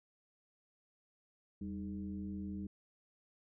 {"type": "tone with frequency modulation", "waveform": "sine", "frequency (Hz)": 196, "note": "G3", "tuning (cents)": 0, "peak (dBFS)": -39, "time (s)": [1.61, 2.67], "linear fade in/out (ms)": 5, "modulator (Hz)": 113, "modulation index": 0.88, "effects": []}